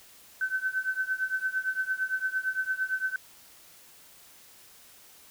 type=tone with tremolo; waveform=sine; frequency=1528 Hz; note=G6; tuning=45 cents flat; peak=-23 dBFS; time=0.41-3.16 s; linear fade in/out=2 ms; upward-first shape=triangle; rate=8.8 Hz; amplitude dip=95%; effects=white hiss -54 dBFS RMS until 5.3 s